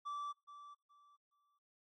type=tone with echo; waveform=triangle; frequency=1162 Hz; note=D6; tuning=19 cents flat; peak=-38 dBFS; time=0.05-0.33 s; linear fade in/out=20 ms; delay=420 ms; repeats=3; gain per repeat=-12 dB; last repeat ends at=1.59 s; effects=noise-tail reverb RT60 0.3 s tail -26 dB re dry + MP3 32 kbps